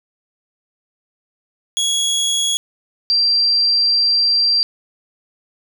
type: tone pair in turn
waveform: 25% pulse / sine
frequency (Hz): 3337 / 4719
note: G#7 / D8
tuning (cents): +8 / +7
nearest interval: tritone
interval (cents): 599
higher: second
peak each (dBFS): -12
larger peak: neither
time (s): 1.77-2.57 / 3.1-4.63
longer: second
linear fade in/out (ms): 0
effects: none